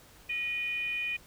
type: tone with frequency modulation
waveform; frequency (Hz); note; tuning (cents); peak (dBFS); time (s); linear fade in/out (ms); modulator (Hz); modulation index
sine; 2455; D#7; -24; -30; 0.29-1.17; 10; 564; 0.45
effects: pink hiss -56 dBFS RMS until 1.26 s